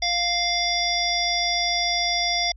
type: harmonic tone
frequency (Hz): 698.5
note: F5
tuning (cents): 0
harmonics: 1 / 3 / 5 / 7 / 8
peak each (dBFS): -27 / -27 / -27 / -27 / -27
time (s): 0.02-2.52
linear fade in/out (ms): 5
effects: added 50 Hz sine -42 dBFS peak until 2.56 s